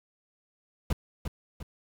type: noise with echo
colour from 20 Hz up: brown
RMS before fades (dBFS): -25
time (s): 0.9-0.93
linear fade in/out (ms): 5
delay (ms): 350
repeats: 2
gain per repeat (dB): -7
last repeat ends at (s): 1.63
effects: none